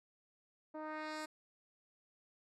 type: tone with low-pass filter sweep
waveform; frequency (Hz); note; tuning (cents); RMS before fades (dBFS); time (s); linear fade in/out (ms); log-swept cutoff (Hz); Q
10% pulse; 308.8; D#4; -13; -44; 0.74-1.26; 10; 650 to 11000; 1
effects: none